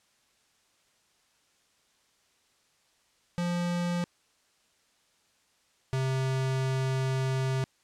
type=tone pair in turn; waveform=square; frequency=174.61 / 132.04 Hz; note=F3 / C3; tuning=0 / +16 cents; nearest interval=perfect fourth; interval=484 cents; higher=first; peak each=-28 / -27 dBFS; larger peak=second; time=3.38-4.04 / 5.93-7.64 s; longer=second; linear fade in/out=0 ms; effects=white hiss -68 dBFS RMS until 7.83 s + low-pass 8000 Hz 12 dB/octave